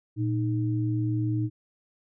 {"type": "tone pair together", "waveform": "sine", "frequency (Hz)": [115.97, 309.6], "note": ["A#2", "D#4"], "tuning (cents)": [-9, -9], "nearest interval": "octave + perfect fourth", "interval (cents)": 1700, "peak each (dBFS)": [-25, -29], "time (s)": [0.16, 1.5], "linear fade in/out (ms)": 50, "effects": []}